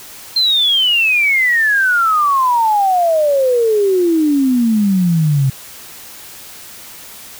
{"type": "exponential sweep", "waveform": "sine", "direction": "down", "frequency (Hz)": [4186, 130.9], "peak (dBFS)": -10, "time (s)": [0.36, 5.5], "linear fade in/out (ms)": 5, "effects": ["white hiss -35 dBFS RMS until 7.39 s"]}